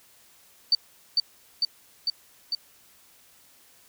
sine tone with echo, 4586 Hz, D8, 42 cents flat, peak -16 dBFS, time 0.72-0.75 s, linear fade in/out 2 ms, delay 450 ms, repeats 4, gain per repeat -2 dB, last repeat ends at 2.55 s, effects white hiss -57 dBFS RMS until 3.88 s

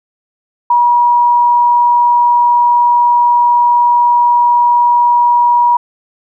sine tone, 961 Hz, B5, 48 cents flat, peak -6 dBFS, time 0.7-5.77 s, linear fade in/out 5 ms, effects none

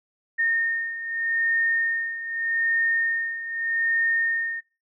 sine beating tone pair, 1832 / 1832.82 Hz, A#6 / A#6, -31 / -30 cents, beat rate 0.82 Hz, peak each -28 / -23 dBFS, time 0.38-4.61 s, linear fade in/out 20 ms, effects noise-tail reverb RT60 0.3 s tail -21 dB re dry

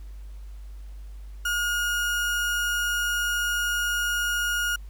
35% pulse tone, 1433 Hz, F6, 44 cents sharp, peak -22 dBFS, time 1.45-4.76 s, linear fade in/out 5 ms, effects added 50 Hz sine -37 dBFS peak until 4.89 s + pink hiss -60 dBFS RMS until 4.89 s

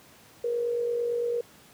sine tone with amplitude modulation, 475.5 Hz, A#4, 34 cents sharp, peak -23 dBFS, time 0.44-1.41 s, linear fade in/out 5 ms, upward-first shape sine, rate 48.9 Hz, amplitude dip 45%, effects pink hiss -54 dBFS RMS until 1.73 s + high-pass 100 Hz 12 dB/octave

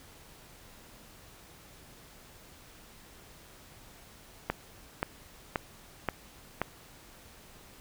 click train, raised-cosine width 0.5 ms, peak -13 dBFS, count 5, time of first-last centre 4.5-6.616 s, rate 1.89 Hz, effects pink hiss -54 dBFS RMS until 7.8 s

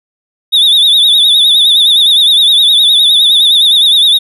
triangle tone with vibrato, 3619 Hz, A7, 48 cents sharp, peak -3 dBFS, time 0.52-4.19 s, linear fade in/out 20 ms, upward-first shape sine, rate 9.7 Hz, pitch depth 94 cents each way, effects none

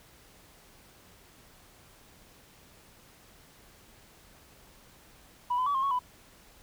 sine tone with pitch steps, 981 / 1013 / 1142 / 1065 / 1107 / 996 Hz, B5 / B5 / D6 / C6 / C#6 / B5, -12 / +44 / -49 / +30 / -3 / +14 cents, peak -24 dBFS, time 5.5-5.992 s, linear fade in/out 10 ms, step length 82 ms, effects tanh soft clip ceiling -22 dBFS + pink hiss -57 dBFS RMS until 6.62 s

